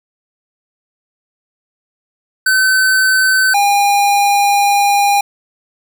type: tone pair in turn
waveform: square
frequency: 1527 / 808.9 Hz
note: G6 / G#5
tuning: -46 / -46 cents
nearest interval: major seventh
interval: 1100 cents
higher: first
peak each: -10 dBFS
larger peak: neither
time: 2.46-3.54 / 3.54-5.21 s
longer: second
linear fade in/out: 5 ms
effects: none